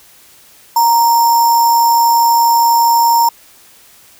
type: tone with sample-and-hold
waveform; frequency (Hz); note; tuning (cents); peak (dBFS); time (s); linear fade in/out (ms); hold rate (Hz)
sine; 932.3; A#5; 0; -7; 0.76-3.29; 5; 6300
effects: white hiss -44 dBFS RMS until 4.19 s